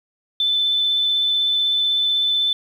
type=tone with vibrato; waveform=sine; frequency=3520 Hz; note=A7; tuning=in tune; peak=-16 dBFS; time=0.4-2.53 s; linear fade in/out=2 ms; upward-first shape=sine; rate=16 Hz; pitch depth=11 cents each way; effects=8-bit